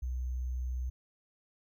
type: tone with sample-and-hold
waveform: sine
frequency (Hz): 62.8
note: B1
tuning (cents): +30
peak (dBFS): -32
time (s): 0.02-0.9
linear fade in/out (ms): 10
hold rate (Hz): 6300
effects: none